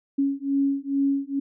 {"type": "beating tone pair", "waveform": "sine", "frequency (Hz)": [275.9, 278.2], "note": ["C#4", "C#4"], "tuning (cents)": [-8, 6], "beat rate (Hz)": 2.3, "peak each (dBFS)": -24, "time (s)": [0.18, 1.4], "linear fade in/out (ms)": 10, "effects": []}